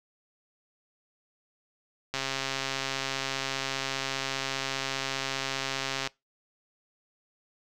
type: click train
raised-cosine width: 0.2 ms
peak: -13 dBFS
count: 532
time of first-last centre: 2.14-6.073 s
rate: 135 Hz
effects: noise-tail reverb RT60 0.2 s tail -22 dB re dry